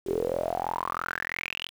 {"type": "tone with band-pass filter sweep", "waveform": "sawtooth", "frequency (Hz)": 43, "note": "F1", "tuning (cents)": -26, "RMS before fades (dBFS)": -31, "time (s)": [0.05, 1.7], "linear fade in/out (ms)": 50, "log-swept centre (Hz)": [370, 3300], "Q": 9.9, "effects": ["8-bit"]}